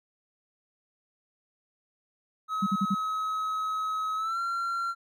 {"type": "tone with pitch glide", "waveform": "triangle", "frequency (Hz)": [1279, 1370.8], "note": ["D#6", "F6"], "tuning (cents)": [47, -33], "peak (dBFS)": -26, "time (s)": [2.48, 4.95], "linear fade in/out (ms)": 50, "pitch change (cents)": 120, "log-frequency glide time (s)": [4.16, 4.39]}
{"type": "tone bursts", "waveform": "sine", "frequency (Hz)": 196, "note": "G3", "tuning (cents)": 0, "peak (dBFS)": -23, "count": 4, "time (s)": [2.62, 2.948], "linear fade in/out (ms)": 10, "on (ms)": 46, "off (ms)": 48}
{"effects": []}